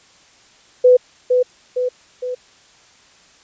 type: tone with echo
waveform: sine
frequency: 500 Hz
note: B4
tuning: 21 cents sharp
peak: -6 dBFS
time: 0.84-0.97 s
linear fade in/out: 10 ms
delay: 460 ms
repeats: 3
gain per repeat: -5 dB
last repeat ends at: 2.35 s
effects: white hiss -50 dBFS RMS until 3.43 s + resampled to 16000 Hz